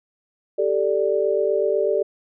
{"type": "chord", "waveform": "sine", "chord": "G suspended second", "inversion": "none", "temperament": "equal", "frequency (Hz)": [392, 440, 587.3], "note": ["G4", "A4", "D5"], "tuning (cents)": [0, 0, 0], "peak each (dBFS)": -22, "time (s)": [0.58, 2.03], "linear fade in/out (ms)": 10, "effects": []}